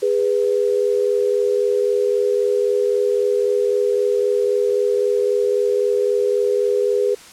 sine tone pair together, 410.1 / 493.9 Hz, G#4 / B4, -22 / 0 cents, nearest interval minor third, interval 322 cents, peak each -17 / -19 dBFS, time 0.02-7.15 s, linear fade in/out 10 ms, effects white hiss -42 dBFS RMS until 7.32 s + low-pass 9000 Hz 12 dB/octave

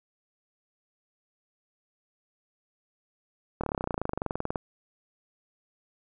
slowing click train, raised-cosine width 1 ms, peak -15 dBFS, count 26, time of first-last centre 3.61-4.558 s, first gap 26 ms, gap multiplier 1.03, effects none

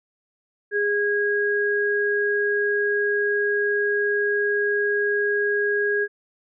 sine tone pair together, 411.4 / 1643 Hz, G#4 / G#6, -16 / -19 cents, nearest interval 2 octaves, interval 2397 cents, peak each -22 dBFS, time 0.71-6.08 s, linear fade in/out 50 ms, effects none

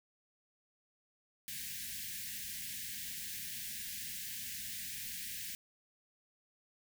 white band-stop noise, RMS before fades -43 dBFS, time 1.48-5.55 s, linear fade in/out 0 ms, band 250 to 1600 Hz, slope 96 dB/octave, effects none

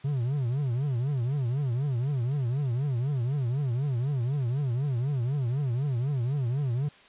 triangle tone with vibrato, 130.81 Hz, C3, in tune, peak -23 dBFS, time 0.04-6.89 s, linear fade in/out 10 ms, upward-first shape triangle, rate 4 Hz, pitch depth 250 cents each way, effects white hiss -54 dBFS RMS until 7.08 s + resampled to 8000 Hz

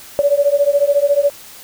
sine beating tone pair, 564 / 578 Hz, C#5 / D5, +30 / -28 cents, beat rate 14 Hz, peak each -14 dBFS, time 0.19-1.3 s, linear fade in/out 0 ms, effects white hiss -38 dBFS RMS until 1.63 s

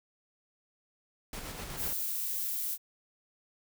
pink noise with tremolo, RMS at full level -40 dBFS, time 1.33-1.93 s, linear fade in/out 2 ms, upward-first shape square, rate 8.1 Hz, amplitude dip 30%
violet noise, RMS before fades -34 dBFS, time 1.76-2.78 s, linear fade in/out 50 ms
effects none

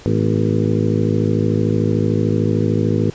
harmonic tone with a mistuned harmonic, 53.4 Hz, G#1, 49 cents sharp, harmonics 2 / 3 / 4 / 5 / 6 / 7 / 8 / 9, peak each -19 / -21 / -22 / -23 / -24 / -24 / -25 / -26 dBFS, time 0.06-3.1 s, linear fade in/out 0 ms, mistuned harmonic 5, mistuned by -89 cents, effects pink hiss -41 dBFS RMS until 3.14 s + resampled to 16000 Hz

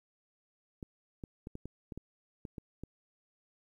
clicks, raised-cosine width 3 ms, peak -29 dBFS, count 10, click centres 0.828 / 1.238 / 1.471 / 1.554 / 1.656 / 1.922 / 1.976 / 2.452 / 2.582 / 2.836 s, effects 11-bit

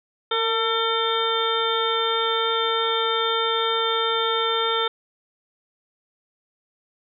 harmonic tone with a mistuned harmonic, 449.8 Hz, A4, 38 cents sharp, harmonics 1 / 2 / 3 / 4 / 5 / 7 / 8, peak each -25 / -29 / -25 / -35 / -35 / -30 / -26 dBFS, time 0.31-4.88 s, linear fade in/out 5 ms, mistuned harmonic 1, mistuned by +24 cents, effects none

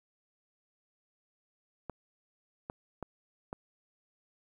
clicks, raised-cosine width 1 ms, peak -24 dBFS, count 4, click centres 1.897 / 2.699 / 3.027 / 3.529 s, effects 10-bit

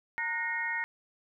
sine tone cluster, 917 / 1457 / 1860 / 2154 Hz, A#5 / F#6 / A#6 / C7, -29 / -27 / -4 / +50 cents, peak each -38 / -40 / -32 / -36 dBFS, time 0.18-0.84 s, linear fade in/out 0 ms, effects none

